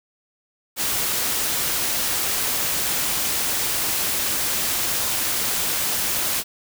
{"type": "noise", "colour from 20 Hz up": "white", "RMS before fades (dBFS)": -23, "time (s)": [0.76, 6.44], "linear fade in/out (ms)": 50, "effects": []}